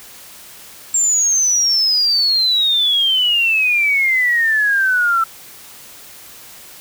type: exponential sweep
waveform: sine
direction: down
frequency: 7459 to 1326 Hz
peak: -12 dBFS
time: 0.94-5.24 s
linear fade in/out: 5 ms
effects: white hiss -39 dBFS RMS until 6.8 s